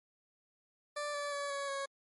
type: tone with pitch steps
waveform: 20% pulse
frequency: 587.3 / 578.2 / 569.3 / 560.5 / 551.8 Hz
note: D5 / D5 / C#5 / C#5 / C#5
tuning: 0 / -27 / +46 / +19 / -8 cents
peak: -31 dBFS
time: 0.96-1.86 s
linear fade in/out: 10 ms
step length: 180 ms
effects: MP3 48 kbps